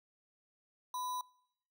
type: tone with sample-and-hold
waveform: sine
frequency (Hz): 1000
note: B5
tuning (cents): +21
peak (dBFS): -36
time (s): 0.94-1.21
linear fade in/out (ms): 2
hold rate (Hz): 4900
effects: noise-tail reverb RT60 0.8 s tail -25 dB re dry